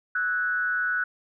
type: tone with frequency modulation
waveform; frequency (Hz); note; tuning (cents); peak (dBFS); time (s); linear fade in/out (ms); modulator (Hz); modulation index
sine; 1480; F#6; 0; -23; 0.15-1.04; 5; 171; 0.53
effects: none